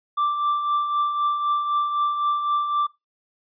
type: tone with tremolo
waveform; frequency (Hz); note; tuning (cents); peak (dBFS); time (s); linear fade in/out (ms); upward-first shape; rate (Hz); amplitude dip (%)
triangle; 1174.7; D6; 0; -16; 0.17-2.87; 10; triangle; 3.9; 55
effects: noise-tail reverb RT60 0.2 s tail -20 dB re dry + resampled to 11025 Hz